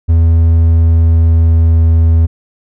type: tone with pitch glide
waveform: triangle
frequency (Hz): 82.41 to 81.84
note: E2 to E2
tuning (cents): 0 to -12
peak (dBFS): -3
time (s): 0.08-2.27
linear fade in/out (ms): 20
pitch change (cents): -12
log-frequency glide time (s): 0.5-2.03
effects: none